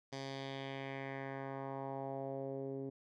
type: tone with low-pass filter sweep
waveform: 10% pulse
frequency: 135.8 Hz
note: C#3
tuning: 35 cents flat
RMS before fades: -43 dBFS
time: 0.12-2.9 s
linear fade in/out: 10 ms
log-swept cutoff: 5300 to 350 Hz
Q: 2.2
effects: none